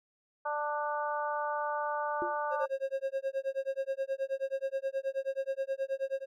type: harmonic tone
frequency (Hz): 296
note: D4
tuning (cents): +14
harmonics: 2 / 3 / 4 / 5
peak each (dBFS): -36 / -34 / -37 / -40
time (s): 0.45-2.66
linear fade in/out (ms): 10
type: tone with exponential decay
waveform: sine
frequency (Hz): 349.2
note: F4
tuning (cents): 0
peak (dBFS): -30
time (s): 2.22-2.39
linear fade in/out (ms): 0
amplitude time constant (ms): 35
type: tone with tremolo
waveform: triangle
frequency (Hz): 539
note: C#5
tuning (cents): -49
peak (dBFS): -26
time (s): 2.5-6.26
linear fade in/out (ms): 50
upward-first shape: sine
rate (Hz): 9.4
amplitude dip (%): 100
effects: none